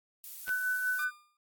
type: noise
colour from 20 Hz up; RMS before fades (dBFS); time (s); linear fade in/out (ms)
violet; -43; 0.24-1.04; 0
type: tone with tremolo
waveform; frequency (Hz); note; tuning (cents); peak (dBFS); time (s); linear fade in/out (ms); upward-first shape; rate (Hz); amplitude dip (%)
sine; 1500; F#6; +23; -27; 0.46-1.11; 50; sine; 5.2; 40
type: clicks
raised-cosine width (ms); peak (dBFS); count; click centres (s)
0.2; -26; 2; 0.48 / 0.492
type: tone with exponential decay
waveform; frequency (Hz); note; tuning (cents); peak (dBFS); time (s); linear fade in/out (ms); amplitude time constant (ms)
40% pulse; 1204; D6; +43; -36; 0.99-1.37; 2; 82
effects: AAC 64 kbps